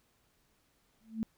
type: tone with exponential growth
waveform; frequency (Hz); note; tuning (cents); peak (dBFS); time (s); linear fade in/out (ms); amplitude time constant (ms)
sine; 222.4; A3; +19; -27; 1.01-1.23; 0; 46
effects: pink hiss -72 dBFS RMS until 1.37 s